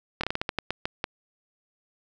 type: slowing click train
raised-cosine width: 0.3 ms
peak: -11 dBFS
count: 11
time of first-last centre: 0.21-1.041 s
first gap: 25 ms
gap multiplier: 1.25
effects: none